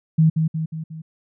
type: tone with echo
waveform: sine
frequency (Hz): 159.3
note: D#3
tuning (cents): +41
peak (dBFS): -11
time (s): 0.18-0.3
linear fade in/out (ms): 10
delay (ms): 180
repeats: 4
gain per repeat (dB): -5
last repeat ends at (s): 1.02
effects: none